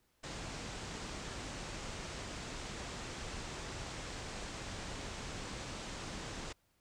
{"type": "low-pass noise", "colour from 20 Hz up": "pink", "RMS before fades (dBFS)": -44, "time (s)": [0.23, 6.53], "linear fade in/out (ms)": 10, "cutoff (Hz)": 8200, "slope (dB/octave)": 48, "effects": ["pink hiss -75 dBFS RMS until 6.8 s"]}